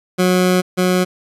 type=tone pair in turn; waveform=20% pulse; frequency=182.4 / 182.4 Hz; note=F#3 / F#3; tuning=-24 / -24 cents; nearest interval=unison; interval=0 cents; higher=neither; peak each=-7 / -8 dBFS; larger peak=first; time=0.18-0.62 / 0.77-1.05 s; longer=first; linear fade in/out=20 ms; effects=resampled to 32000 Hz